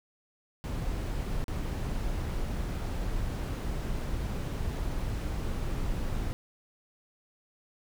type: noise with dropouts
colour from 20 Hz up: brown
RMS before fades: -32 dBFS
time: 0.64-6.33 s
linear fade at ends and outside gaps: 0 ms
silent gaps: 1.442-1.482 s
effects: none